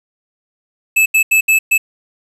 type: tone bursts at uneven times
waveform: square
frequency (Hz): 2612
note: E7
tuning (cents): -17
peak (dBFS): -9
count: 5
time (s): 0.96-1.06 / 1.14-1.23 / 1.31-1.41 / 1.48-1.59 / 1.71-1.78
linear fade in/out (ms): 10
effects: resampled to 32000 Hz + 7-bit